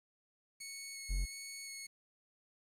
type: tone with vibrato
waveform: 10% pulse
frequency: 2200 Hz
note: C#7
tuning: 14 cents flat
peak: -35 dBFS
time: 0.6-1.87 s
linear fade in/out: 10 ms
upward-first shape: square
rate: 1.4 Hz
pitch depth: 9 cents each way
type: tone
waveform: triangle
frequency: 45.31 Hz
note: F#1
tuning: 36 cents flat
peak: -30 dBFS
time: 1.09-1.26 s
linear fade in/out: 20 ms
effects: low-pass 11000 Hz 12 dB/octave + 11-bit